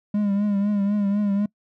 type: tone with vibrato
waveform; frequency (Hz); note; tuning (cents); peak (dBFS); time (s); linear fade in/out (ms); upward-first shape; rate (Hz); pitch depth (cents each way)
triangle; 203.3; G#3; -37; -17; 0.14-1.46; 5; triangle; 4; 61
effects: noise-tail reverb RT60 0.1 s tail -24 dB re dry